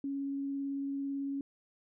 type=tone with vibrato; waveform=sine; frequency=277.2 Hz; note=C#4; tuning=in tune; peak=-33 dBFS; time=0.04-1.41 s; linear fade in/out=2 ms; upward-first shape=sine; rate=18 Hz; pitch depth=8 cents each way; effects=none